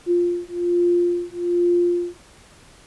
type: beating tone pair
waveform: sine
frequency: 349.2 / 350.4 Hz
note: F4 / F4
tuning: 0 / +6 cents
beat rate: 1.2 Hz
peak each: -20 dBFS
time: 0.06-2.18 s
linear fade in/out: 50 ms
effects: pink hiss -49 dBFS RMS until 2.86 s + resampled to 24000 Hz